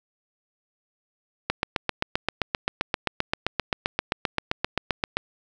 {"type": "click train", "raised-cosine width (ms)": 0.3, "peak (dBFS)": -6, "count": 29, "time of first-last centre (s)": [1.5, 5.17], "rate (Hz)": 7.63, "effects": []}